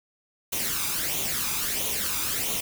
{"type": "noise with flanger", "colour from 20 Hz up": "white", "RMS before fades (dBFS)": -28, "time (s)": [0.52, 2.61], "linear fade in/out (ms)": 10, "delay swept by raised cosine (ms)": [0.3, 0.84], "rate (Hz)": 1.5, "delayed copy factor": 0.6, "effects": []}